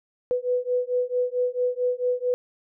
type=beating tone pair; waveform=sine; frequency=493.9 / 498.4 Hz; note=B4 / B4; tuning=0 / +16 cents; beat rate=4.5 Hz; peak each=-25 dBFS; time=0.31-2.34 s; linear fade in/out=0 ms; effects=none